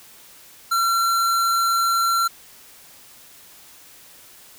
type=tone; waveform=square; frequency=1362 Hz; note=F6; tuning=44 cents flat; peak=-18 dBFS; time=0.71-2.28 s; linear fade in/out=10 ms; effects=white hiss -47 dBFS RMS until 4.58 s